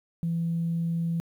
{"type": "tone", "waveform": "sine", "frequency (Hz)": 167.3, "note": "E3", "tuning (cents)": 26, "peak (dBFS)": -24, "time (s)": [0.23, 1.2], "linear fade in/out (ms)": 0, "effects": ["tanh soft clip ceiling -20 dBFS", "10-bit"]}